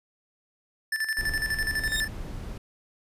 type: tone with tremolo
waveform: square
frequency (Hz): 1760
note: A6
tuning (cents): 0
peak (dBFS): -25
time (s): 0.92-2.08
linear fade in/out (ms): 5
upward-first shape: square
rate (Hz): 12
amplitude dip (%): 65
type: noise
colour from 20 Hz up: brown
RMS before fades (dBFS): -35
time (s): 1.18-2.58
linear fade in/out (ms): 5
type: tone with exponential growth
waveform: sawtooth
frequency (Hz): 3694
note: A#7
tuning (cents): -16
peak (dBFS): -21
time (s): 1.77-2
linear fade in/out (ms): 0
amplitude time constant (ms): 49
effects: resampled to 32000 Hz